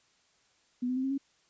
sine tone with pitch steps, 246.9 / 253.7 / 260.7 / 267.9 / 275.2 Hz, B3 / B3 / C4 / C4 / C#4, 0 / +47 / -6 / +41 / -12 cents, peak -28 dBFS, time 0.82-1.18 s, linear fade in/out 10 ms, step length 72 ms, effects white hiss -68 dBFS RMS until 1.49 s + resampled to 16000 Hz

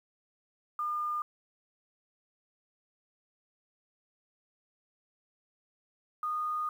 sine tone pair in turn, 1209 / 1229.4 Hz, D6 / D#6, +50 / -21 cents, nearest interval unison, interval 29 cents, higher second, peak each -30 / -30 dBFS, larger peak neither, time 0.79-1.22 / 6.23-6.69 s, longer second, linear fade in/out 2 ms, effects 10-bit

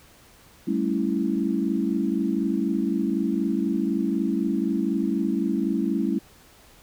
sine chord, A dominant seventh, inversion third, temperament equal, 196 / 220 / 277.2 / 329.6 Hz, G3 / A3 / C#4 / E4, 0 / 0 / 0 / 0 cents, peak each -27 dBFS, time 0.67-6.19 s, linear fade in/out 10 ms, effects pink hiss -53 dBFS RMS until 6.82 s

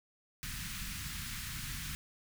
pink band-stop noise, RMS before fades -41 dBFS, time 0.43-1.95 s, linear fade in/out 0 ms, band 200 to 1400 Hz, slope 24 dB/octave, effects none

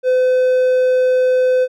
triangle tone, 509 Hz, C5, 48 cents flat, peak -9 dBFS, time 0.03-1.68 s, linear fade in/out 50 ms, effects none

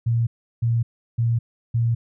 sine tone bursts, 116.54 Hz, A#2, in tune, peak -17 dBFS, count 4, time 0.06-1.95 s, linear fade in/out 10 ms, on 210 ms, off 350 ms, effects none

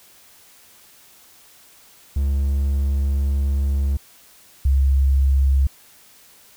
triangle / sine tone pair in turn, 69.3 / 67.8 Hz, C#2 / C#2, 0 / -38 cents, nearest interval unison, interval 38 cents, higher first, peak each -15 / -13 dBFS, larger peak second, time 2.16-3.97 / 4.65-5.67 s, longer first, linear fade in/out 5 ms, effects white hiss -50 dBFS RMS until 6.56 s

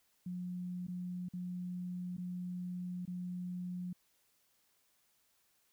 sine tone with dropouts, 179.4 Hz, F3, 47 cents sharp, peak -38 dBFS, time 0.26-3.93 s, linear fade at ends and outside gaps 5 ms, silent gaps 0.869-0.882 / 1.287-1.335 / 2.168-2.18 / 3.054-3.076 s, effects white hiss -74 dBFS RMS until 5.72 s

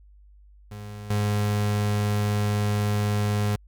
35% pulse tone with level steps, 103.9 Hz, G#2, 1 cent sharp, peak -34 / -20 dBFS, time 0.71-3.56 s, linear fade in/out 5 ms, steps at 1.1 s, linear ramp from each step 5 ms, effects added 50 Hz sine -49 dBFS peak until 3.67 s

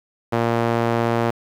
sawtooth tone with band-pass filter, 116.54 Hz, A#2, in tune, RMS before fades -20 dBFS, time 0.32-1.31 s, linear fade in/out 10 ms, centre 670 Hz, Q 0.69, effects 7-bit

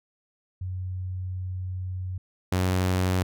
sine / sawtooth tone pair in turn, 92.2 / 92.2 Hz, F#2 / F#2, -6 / -6 cents, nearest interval unison, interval 0 cents, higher neither, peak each -29 / -18 dBFS, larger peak second, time 0.61-2.18 / 2.52-3.23 s, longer first, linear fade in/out 5 ms, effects none

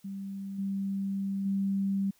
sine tone with level steps, 196 Hz, G3, in tune, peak -35 / -29 / -26 dBFS, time 0.04-2.11 s, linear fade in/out 10 ms, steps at 0.58 / 1.45 s, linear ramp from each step 10 ms, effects white hiss -66 dBFS RMS until 2.19 s

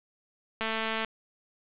click train, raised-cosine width 0.3 ms, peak -15 dBFS, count 98, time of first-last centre 0.61-1.047 s, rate 222 Hz, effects resampled to 8000 Hz + 8-bit

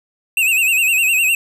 square tone with vibrato, 2637 Hz, E7, in tune, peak -13 dBFS, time 0.37-1.35 s, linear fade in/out 2 ms, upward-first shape sine, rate 9.8 Hz, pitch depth 96 cents each way, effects none

